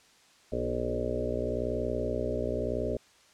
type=harmonic tone with a mistuned harmonic; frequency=60.9 Hz; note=B1; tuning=24 cents flat; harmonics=1 / 2 / 4 / 5 / 6 / 7 / 8 / 9 / 10; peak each=-37 / -39 / -37 / -41 / -39 / -35 / -39 / -36 / -36 dBFS; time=0.52-2.97 s; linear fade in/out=5 ms; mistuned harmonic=6; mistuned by=+17 cents; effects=white hiss -60 dBFS RMS until 3.33 s + low-pass 7000 Hz 12 dB/octave